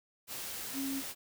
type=tone in noise; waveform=sine; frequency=271.7 Hz; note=C#4; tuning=35 cents flat; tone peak=-34 dBFS; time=0.73-1.03 s; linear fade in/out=50 ms; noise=white; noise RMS=-41 dBFS; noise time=0.27-1.15 s; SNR=+4 dB; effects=none